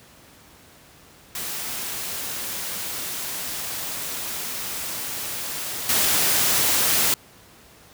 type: noise with level steps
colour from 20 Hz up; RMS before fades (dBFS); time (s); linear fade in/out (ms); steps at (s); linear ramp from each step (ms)
white; -30 / -20; 1.35-7.14; 2; 5.89; 2
effects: pink hiss -50 dBFS RMS until 7.93 s + high-pass 60 Hz 12 dB/octave